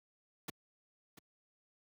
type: noise with echo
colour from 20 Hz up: pink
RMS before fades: -41 dBFS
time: 0.48-0.5 s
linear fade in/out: 5 ms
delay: 690 ms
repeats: 1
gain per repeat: -14 dB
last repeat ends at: 1.19 s
effects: high-pass 100 Hz 12 dB/octave